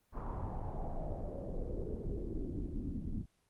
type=noise with low-pass filter sweep; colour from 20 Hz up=brown; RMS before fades=-39 dBFS; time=0.12-3.26 s; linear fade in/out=50 ms; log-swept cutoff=1100 to 220 Hz; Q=3.8; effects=pink hiss -75 dBFS RMS until 3.49 s + Opus 24 kbps